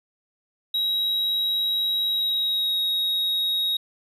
triangle tone with pitch glide, 3841 to 3782 Hz, B7 to A#7, -49 to +24 cents, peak -20 dBFS, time 0.74-3.77 s, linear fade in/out 5 ms, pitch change -27 cents, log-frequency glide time 2.06-2.77 s, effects none

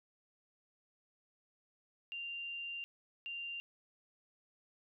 sine tone bursts at uneven times, 2783 Hz, F7, 7 cents flat, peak -40 dBFS, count 2, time 2.12-2.84 / 3.26-3.6 s, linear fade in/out 0 ms, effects none

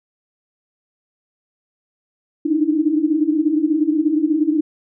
sine tone cluster, 295 / 306.7 / 323.4 Hz, D4 / D#4 / E4, +8 / -25 / -33 cents, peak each -19 dBFS, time 2.45-4.61 s, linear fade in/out 10 ms, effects none

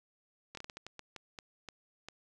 slowing click train, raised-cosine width 0.2 ms, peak -27 dBFS, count 12, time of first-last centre 0.55-2.086 s, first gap 23 ms, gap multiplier 1.33, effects none

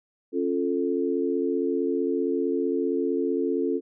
sine chord, Db augmented, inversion none, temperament equal with one note detuned, 273.8 / 349.2 / 440 Hz, Db4 / F4 / A4, -21 / 0 / 0 cents, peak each -27 dBFS, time 0.32-3.81 s, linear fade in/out 50 ms, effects none

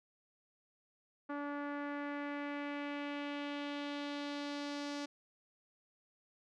sawtooth tone with low-pass filter sweep, 288.2 Hz, D4, 33 cents flat, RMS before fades -41 dBFS, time 1.29-5.06 s, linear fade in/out 10 ms, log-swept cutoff 1400 to 5400 Hz, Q 1.9, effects none

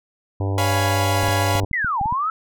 harmonic tone, 98 Hz, G2, in tune, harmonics 1 / 3 / 4 / 5 / 6 / 7 / 8 / 9 / 10, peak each -20 / -30 / -32 / -34 / -36 / -37 / -38 / -39 / -40 dBFS, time 0.4-1.65 s, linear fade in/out 5 ms
sawtooth chord, C# dominant seventh, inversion none, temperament equal, 554.4 / 698.5 / 830.6 / 987.8 Hz, C#5 / E#5 / G#5 / B5, 0 / 0 / 0 / 0 cents, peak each -22 dBFS, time 0.58-1.6 s, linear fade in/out 0 ms
clicks, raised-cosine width 5 ms, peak -17 dBFS, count 9, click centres 1.233 / 1.284 / 1.554 / 1.635 / 1.713 / 1.846 / 2.013 / 2.058 / 2.125 s
sine linear two-way sweep, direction down then up, 2093 to 766 to 1338 Hz, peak -19 dBFS, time 1.73-2.3 s, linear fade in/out 2 ms, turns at 2.01 s
effects none

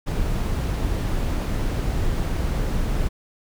brown noise, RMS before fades -23 dBFS, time 0.06-3.09 s, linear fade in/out 20 ms, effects none

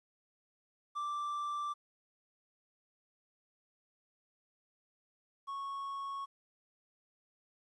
triangle tone pair in turn, 1174 / 1104.3 Hz, D6 / C#6, -1 / -7 cents, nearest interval minor second, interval 106 cents, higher first, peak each -33 / -36 dBFS, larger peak first, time 0.95-1.74 / 5.47-6.26 s, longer neither, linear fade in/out 20 ms, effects resampled to 24000 Hz + 12-bit

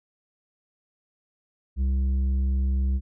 triangle tone with tanh clipping, 66 Hz, C2, 16 cents sharp, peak -22 dBFS, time 1.76-3.01 s, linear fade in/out 50 ms, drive 11 dB, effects none

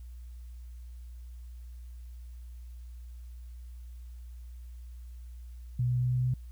sine tone with pitch steps, 123.47 / 124.26 / 125.05 / 125.85 / 126.65 Hz, B2 / B2 / B2 / B2 / B2, 0 / +11 / +22 / +33 / +44 cents, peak -25 dBFS, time 5.79-6.34 s, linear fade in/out 5 ms, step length 110 ms, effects added 60 Hz sine -42 dBFS peak until 6.51 s + white hiss -68 dBFS RMS until 6.51 s

